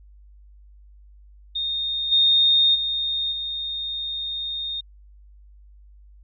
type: tone with level steps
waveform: sine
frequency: 3679 Hz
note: A#7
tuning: 24 cents flat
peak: -23 / -14 / -22 / -26 dBFS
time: 1.55-4.81 s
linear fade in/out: 10 ms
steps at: 2.11 / 2.74 / 3.31 s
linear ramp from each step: 20 ms
effects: added 50 Hz sine -46 dBFS peak until 6.23 s

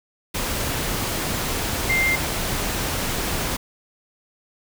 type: tone in noise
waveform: sine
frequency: 2098 Hz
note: C7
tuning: 4 cents sharp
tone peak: -18 dBFS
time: 1.89-2.16 s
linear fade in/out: 10 ms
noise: pink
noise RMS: -25 dBFS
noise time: 0.34-3.57 s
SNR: +4 dB
effects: none

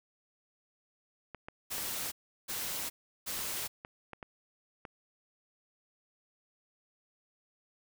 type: clicks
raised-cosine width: 0.5 ms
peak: -28 dBFS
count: 9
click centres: 1.347 / 1.485 / 1.782 / 2.06 / 3.39 / 3.849 / 4.133 / 4.228 / 4.852 s
type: noise bursts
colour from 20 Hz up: white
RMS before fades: -37 dBFS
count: 3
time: 1.7-3.68 s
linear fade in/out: 20 ms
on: 420 ms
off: 360 ms
effects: none

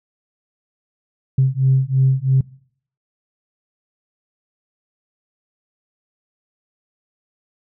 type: beating tone pair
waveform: sine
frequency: 131.2 / 134.2 Hz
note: C3 / C3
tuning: +5 / +44 cents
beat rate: 3 Hz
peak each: -15 dBFS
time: 1.38-2.41 s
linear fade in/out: 5 ms
effects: noise-tail reverb RT60 0.6 s tail -23 dB re dry + tanh soft clip ceiling -6 dBFS

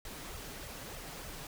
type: noise with flanger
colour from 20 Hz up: pink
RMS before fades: -45 dBFS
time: 0.05-1.47 s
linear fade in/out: 2 ms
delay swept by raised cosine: 1.5 to 7.4 ms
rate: 3.3 Hz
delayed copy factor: +0.75
effects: none

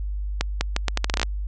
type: accelerating click train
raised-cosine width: 0.2 ms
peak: -4 dBFS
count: 12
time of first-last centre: 0.41-1.231 s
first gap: 200 ms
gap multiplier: 0.77
effects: added 50 Hz sine -25 dBFS peak until 1.47 s + resampled to 24000 Hz

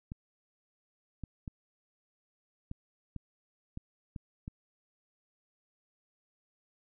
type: clicks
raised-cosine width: 5 ms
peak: -27 dBFS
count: 8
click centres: 0.119 / 1.237 / 1.478 / 2.714 / 3.163 / 3.774 / 4.162 / 4.479 s
effects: none

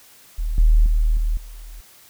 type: tone with level steps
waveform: sine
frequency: 38.89 Hz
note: D#1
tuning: in tune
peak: -20 / -10 / -14 / -17 / -34 dBFS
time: 0.38-1.81 s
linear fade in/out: 10 ms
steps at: 0.58 / 0.86 / 1.17 / 1.37 s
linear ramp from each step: 2 ms
effects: white hiss -49 dBFS RMS until 2.09 s

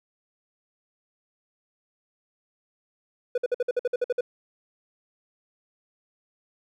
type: tone bursts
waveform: triangle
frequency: 492.2 Hz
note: B4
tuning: 6 cents flat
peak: -19 dBFS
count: 11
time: 3.35-4.209 s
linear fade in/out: 5 ms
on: 29 ms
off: 54 ms
effects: none

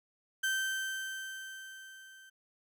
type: tone with level ramp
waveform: 35% pulse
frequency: 1553 Hz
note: G6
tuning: 17 cents flat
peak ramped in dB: -27 to -52 dBFS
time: 0.43-2.3 s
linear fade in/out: 10 ms
effects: none

